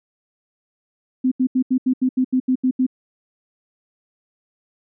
sine tone bursts, 256.9 Hz, C4, 32 cents flat, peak -14 dBFS, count 11, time 1.24-2.866 s, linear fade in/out 10 ms, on 76 ms, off 79 ms, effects none

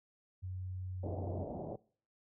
sine tone with pitch glide, 92.5 to 91.91 Hz, F#2 to F#2, 0 to -11 cents, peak -38 dBFS, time 0.42-1.44 s, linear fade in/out 20 ms, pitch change -11 cents, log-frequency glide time 0.96-1.04 s
white low-pass noise, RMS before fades -42 dBFS, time 1.03-1.76 s, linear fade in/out 5 ms, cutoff 730 Hz, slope 48 dB/octave
effects noise-tail reverb RT60 0.5 s tail -23 dB re dry + high-pass 60 Hz 12 dB/octave

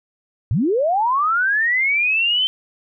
sine linear sweep, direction up, 86.7 to 3109 Hz, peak -15 dBFS, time 0.51-2.47 s, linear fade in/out 0 ms, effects none

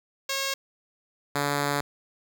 5% pulse tone pair in turn, 544 / 143.51 Hz, C#5 / D3, -33 / -40 cents, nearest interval octave + major seventh, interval 2307 cents, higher first, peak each -15 / -13 dBFS, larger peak second, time 0.29-0.54 / 1.35-1.81 s, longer second, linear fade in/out 5 ms, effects none

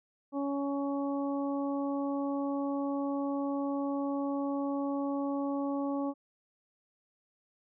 harmonic tone, 280 Hz, C#4, 18 cents sharp, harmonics 1 / 2 / 3 / 4, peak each -31 / -37 / -41 / -43 dBFS, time 0.32-6.14 s, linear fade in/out 50 ms, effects none

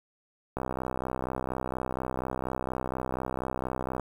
click train, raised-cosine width 1 ms, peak -17 dBFS, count 221, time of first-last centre 0.57-3.997 s, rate 64.2 Hz, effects 8-bit

